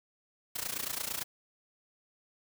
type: noise with amplitude modulation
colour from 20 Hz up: white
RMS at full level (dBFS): -33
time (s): 0.55-1.24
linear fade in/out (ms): 10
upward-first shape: sine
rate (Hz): 28.8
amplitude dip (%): 85
effects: none